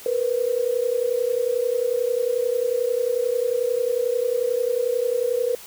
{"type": "tone pair together", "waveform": "sine", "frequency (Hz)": [468.8, 500], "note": ["A#4", "B4"], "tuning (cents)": [10, 21], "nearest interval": "minor second", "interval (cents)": 111, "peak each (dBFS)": [-23, -22], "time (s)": [0.06, 5.55], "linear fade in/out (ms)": 2, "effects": ["white hiss -42 dBFS RMS until 5.66 s"]}